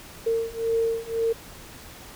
sine beating tone pair, 454.9 / 456.8 Hz, A#4 / A#4, -42 / -35 cents, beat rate 1.9 Hz, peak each -26 / -25 dBFS, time 0.26-1.33 s, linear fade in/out 10 ms, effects pink hiss -44 dBFS RMS until 2.15 s

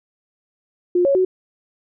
sine tone with pitch steps, 355.4 / 554 / 371.8 Hz, F4 / C#5 / F#4, +30 / -1 / +8 cents, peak -13 dBFS, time 0.95-1.25 s, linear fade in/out 5 ms, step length 100 ms, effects none

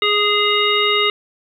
harmonic tone with a mistuned harmonic, 415.3 Hz, G#4, in tune, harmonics 1 / 3 / 5 / 7 / 9, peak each -20 / -20 / -20 / -20 / -20 dBFS, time 0.02-1.1 s, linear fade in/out 2 ms, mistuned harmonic 7, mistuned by -32 cents, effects 8-bit

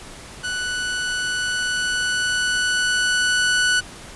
sawtooth tone with level ramp, 1483 Hz, F#6, 4 cents sharp, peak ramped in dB -20 to -12 dBFS, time 0.43-3.81 s, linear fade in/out 20 ms, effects pink hiss -39 dBFS RMS until 4.15 s + resampled to 24000 Hz

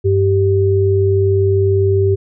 sine tone pair together, 97.53 / 390.1 Hz, G2 / G4, -8 / -8 cents, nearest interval 2 octaves, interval 2400 cents, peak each -13 dBFS, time 0.04-2.16 s, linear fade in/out 20 ms, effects none

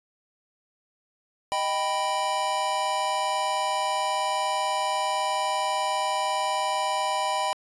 square chord, Eb augmented, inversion none, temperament equal, 622.3 / 784 / 987.8 Hz, Eb5 / G5 / B5, 0 / 0 / 0 cents, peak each -32 / -29 / -28 dBFS, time 1.52-7.53 s, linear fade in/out 0 ms, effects resampled to 24000 Hz

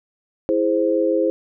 sine chord, E augmented, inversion none, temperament equal, 329.6 / 415.3 / 523.3 Hz, E4 / G#4 / B#4, 0 / 0 / 0 cents, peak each -20 / -22 / -19 dBFS, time 0.49-1.3 s, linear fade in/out 0 ms, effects none

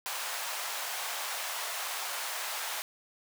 pink high-pass noise, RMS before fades -36 dBFS, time 0.06-2.82 s, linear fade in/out 0 ms, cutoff 700 Hz, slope 24 dB/octave, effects none

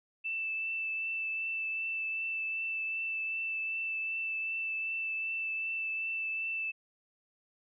sine tone with vibrato, 2649 Hz, E7, 8 cents sharp, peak -32 dBFS, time 0.24-6.72 s, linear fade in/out 20 ms, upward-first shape triangle, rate 2.6 Hz, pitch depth 14 cents each way, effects none

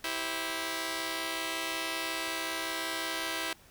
5% pulse chord, C major, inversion first, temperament just, 327 / 392.4 / 523.3 Hz, E4 / G4 / C5, -14 / +2 / 0 cents, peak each -23 / -29 / -28 dBFS, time 0.04-3.53 s, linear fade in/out 2 ms, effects pink hiss -58 dBFS RMS until 3.7 s

